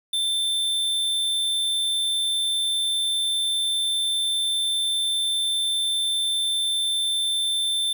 square tone, 3555 Hz, A7, 17 cents sharp, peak -22 dBFS, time 0.13-7.93 s, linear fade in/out 5 ms, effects 8-bit

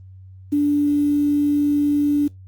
sine tone with quantisation, 290.9 Hz, D4, 16 cents flat, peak -15 dBFS, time 0.52-2.28 s, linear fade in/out 10 ms, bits 7, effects added 94 Hz sine -39 dBFS peak until 2.47 s + Opus 24 kbps

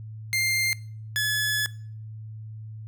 sawtooth tone pair in turn, 2104 / 1709.1 Hz, C7 / G#6, +9 / +49 cents, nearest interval major third, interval 360 cents, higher first, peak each -19 dBFS, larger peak neither, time 0.33-0.73 / 1.16-1.66 s, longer second, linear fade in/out 0 ms, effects noise-tail reverb RT60 0.5 s tail -22 dB re dry + added 109 Hz sine -36 dBFS peak until 2.87 s

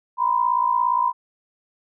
sine tone pair together, 963 / 1020.3 Hz, B5 / C6, -44 / -44 cents, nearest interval minor second, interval 100 cents, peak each -20 dBFS, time 0.17-1.13 s, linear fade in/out 50 ms, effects none

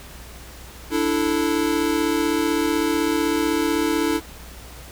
square chord, D suspended second, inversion none, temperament equal, 293.7 / 329.6 / 440 Hz, D4 / E4 / A4, 0 / 0 / 0 cents, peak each -24 / -23 / -26 dBFS, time 0.9-4.21 s, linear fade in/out 50 ms, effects added 60 Hz sine -41 dBFS peak until 4.91 s + pink hiss -42 dBFS RMS until 4.91 s

